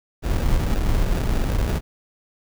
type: noise with sample-and-hold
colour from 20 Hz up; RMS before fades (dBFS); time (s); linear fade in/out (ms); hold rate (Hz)
brown; -20; 0.22-1.81; 50; 1050
effects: none